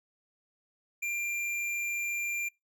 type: tone with hard clipping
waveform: sine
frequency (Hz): 2381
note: D7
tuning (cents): +23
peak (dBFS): -32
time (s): 1.02-2.49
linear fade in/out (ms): 10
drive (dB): 11
effects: noise-tail reverb RT60 0.2 s tail -25 dB re dry